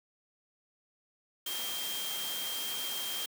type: tone in noise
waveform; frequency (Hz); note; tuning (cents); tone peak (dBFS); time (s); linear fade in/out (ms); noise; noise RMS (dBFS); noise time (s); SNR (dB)
sine; 3188; G7; +28; -37; 1.46-3.26; 5; white; -38; 1.46-3.26; -2
effects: high-pass 200 Hz 12 dB/octave